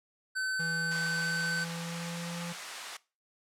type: tone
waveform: square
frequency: 1526 Hz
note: G6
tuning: 47 cents flat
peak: -31 dBFS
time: 0.35-1.65 s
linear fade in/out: 20 ms
type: tone with pitch glide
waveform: square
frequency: 164.81 to 171.71 Hz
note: E3 to F3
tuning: 0 to -29 cents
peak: -38 dBFS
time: 0.59-2.53 s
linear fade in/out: 10 ms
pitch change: +71 cents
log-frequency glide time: 1.04-2.41 s
type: high-pass noise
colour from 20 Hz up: pink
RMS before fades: -42 dBFS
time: 0.91-2.97 s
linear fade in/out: 5 ms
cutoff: 990 Hz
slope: 12 dB/octave
effects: noise-tail reverb RT60 0.3 s tail -20 dB re dry + low-pass 9000 Hz 12 dB/octave